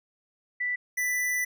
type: tone pair in turn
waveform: sine / square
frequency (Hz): 1975.5 / 1984.3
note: B6 / B6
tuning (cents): 0 / +8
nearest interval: unison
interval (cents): 8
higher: second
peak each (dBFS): -26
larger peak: neither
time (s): 0.6-0.76 / 0.97-1.45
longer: second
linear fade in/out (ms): 10
effects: none